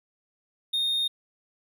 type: tone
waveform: triangle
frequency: 3685 Hz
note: A#7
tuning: 21 cents flat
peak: -22 dBFS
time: 0.73-1.08 s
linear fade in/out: 10 ms
effects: none